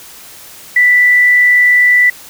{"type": "tone with frequency modulation", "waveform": "sine", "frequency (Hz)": 1975.5, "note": "B6", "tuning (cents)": 0, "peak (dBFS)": -5, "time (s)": [0.76, 2.1], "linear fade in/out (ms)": 5, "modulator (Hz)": 58.6, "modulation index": 0.29, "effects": ["white hiss -35 dBFS RMS until 2.29 s"]}